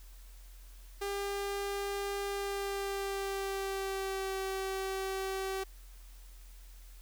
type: tone with pitch glide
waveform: sawtooth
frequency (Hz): 400.2 to 384.1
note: G4 to G4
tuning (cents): +36 to -35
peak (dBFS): -30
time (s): 1.01-5.64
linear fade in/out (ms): 10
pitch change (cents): -71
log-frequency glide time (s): 2.27-4.38
effects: added 43 Hz sine -49 dBFS peak until 7.01 s + white hiss -61 dBFS RMS until 7.01 s